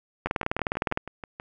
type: two click trains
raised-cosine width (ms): 0.5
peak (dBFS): -21 / -9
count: 8 / 15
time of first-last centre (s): 0.27-1.399 / 0.26-0.974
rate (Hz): 6.2 / 19.6
effects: none